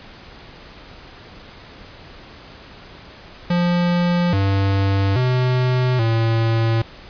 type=tone with pitch steps; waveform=square; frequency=175.1 / 98 / 126.7 / 113.6 Hz; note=F3 / G2 / B2 / A#2; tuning=+5 / 0 / +45 / -44 cents; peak=-16 dBFS; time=3.5-6.82 s; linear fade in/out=5 ms; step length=830 ms; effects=pink hiss -41 dBFS RMS until 7.09 s + resampled to 11025 Hz